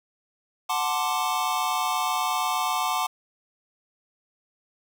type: chord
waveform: square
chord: D dominant seventh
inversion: first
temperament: equal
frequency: 740 / 880 / 1046.5 / 1174.7 Hz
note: F#5 / A5 / C6 / D6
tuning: 0 / 0 / 0 / 0 cents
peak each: -30 dBFS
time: 0.69-3.07 s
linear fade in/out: 10 ms
effects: 9-bit